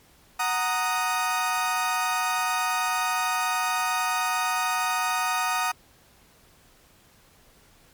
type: chord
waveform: 30% pulse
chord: D# minor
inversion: first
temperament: equal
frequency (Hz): 740 / 932.3 / 1244.5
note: F#5 / A#5 / D#6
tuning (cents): 0 / 0 / 0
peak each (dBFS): -26 / -26 / -24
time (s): 0.39-5.72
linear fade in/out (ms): 10
effects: pink hiss -57 dBFS RMS until 7.93 s + MP3 96 kbps